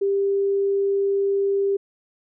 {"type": "tone", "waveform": "sine", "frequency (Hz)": 396.2, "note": "G4", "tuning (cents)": 18, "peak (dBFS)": -18, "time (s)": [0.01, 1.77], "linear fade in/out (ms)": 10, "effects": []}